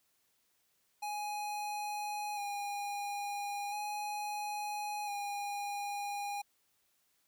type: tone with vibrato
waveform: square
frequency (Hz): 823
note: G#5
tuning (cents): -16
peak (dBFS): -37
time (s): 1.02-6.42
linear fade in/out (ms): 10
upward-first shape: square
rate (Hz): 0.37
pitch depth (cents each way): 20
effects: white hiss -75 dBFS RMS until 7.27 s